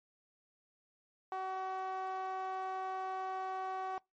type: tone with band-pass filter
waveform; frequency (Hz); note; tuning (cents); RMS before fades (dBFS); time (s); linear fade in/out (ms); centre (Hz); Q
sawtooth; 377.6; F#4; +35; -39; 1.32-3.98; 0; 910; 6.3
effects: noise-tail reverb RT60 0.2 s tail -25 dB re dry + MP3 32 kbps